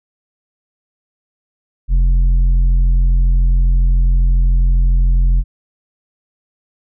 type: tone with tanh clipping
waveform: sine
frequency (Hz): 43.65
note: F1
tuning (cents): 0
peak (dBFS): -10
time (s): 1.88-5.44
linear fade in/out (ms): 50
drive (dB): 6
effects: none